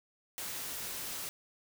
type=noise; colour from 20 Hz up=white; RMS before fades=-40 dBFS; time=0.38-1.29 s; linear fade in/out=0 ms; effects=none